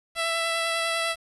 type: tone with vibrato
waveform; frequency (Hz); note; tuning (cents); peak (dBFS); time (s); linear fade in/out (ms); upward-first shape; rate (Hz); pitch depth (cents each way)
10% pulse; 664; E5; +12; -16; 0.15-1.16; 50; triangle; 10; 14
effects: resampled to 24000 Hz + 8-bit